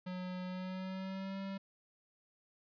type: tone with pitch glide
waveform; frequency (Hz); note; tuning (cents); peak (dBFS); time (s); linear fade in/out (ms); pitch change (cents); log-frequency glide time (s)
square; 182.6 to 194.58; F#3 to G3; -23 to -13; -40; 0.06-1.58; 10; +110; 0.45-1.39
effects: resampled to 11025 Hz